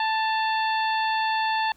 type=harmonic tone with a mistuned harmonic; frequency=880 Hz; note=A5; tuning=in tune; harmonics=1 / 2 / 3 / 4 / 5; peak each=-23 / -29 / -33 / -35 / -37 dBFS; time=0-1.72 s; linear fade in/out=2 ms; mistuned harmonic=3; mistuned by=+32 cents; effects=pink hiss -60 dBFS RMS until 1.76 s